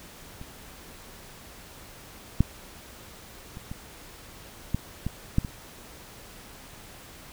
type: clicks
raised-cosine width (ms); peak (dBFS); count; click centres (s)
5; -27 / -6 / -27 / -23 / -12 / -16 / -8 / -20; 8; 0.414 / 2.406 / 3.571 / 3.715 / 4.746 / 5.066 / 5.384 / 5.448
effects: pink hiss -47 dBFS RMS until 7.32 s